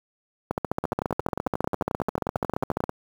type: two click trains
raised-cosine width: 1 ms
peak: -12 / -10 dBFS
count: 24 / 35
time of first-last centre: 0.84-2.894 / 0.51-2.839 s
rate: 11.2 / 14.6 Hz
effects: high-pass 80 Hz 12 dB/octave + 7-bit